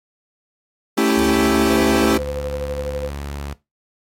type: chord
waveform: 40% pulse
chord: A dominant seventh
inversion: none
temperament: equal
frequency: 220 / 277.2 / 329.6 / 392 Hz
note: A3 / C#4 / E4 / G4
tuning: 0 / 0 / 0 / 0 cents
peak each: -19 dBFS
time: 0.97-2.18 s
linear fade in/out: 10 ms
type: tone with vibrato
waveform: sawtooth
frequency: 71.1 Hz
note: C#2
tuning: 45 cents sharp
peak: -23 dBFS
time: 1.17-3.54 s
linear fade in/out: 10 ms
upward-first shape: sine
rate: 7.9 Hz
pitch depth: 9 cents each way
type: tone with tremolo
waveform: sine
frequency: 510 Hz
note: C5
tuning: 44 cents flat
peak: -22 dBFS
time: 1.69-3.1 s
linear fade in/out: 10 ms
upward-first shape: sine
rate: 12 Hz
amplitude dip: 60%
effects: noise-tail reverb RT60 0.2 s tail -18 dB re dry + AAC 48 kbps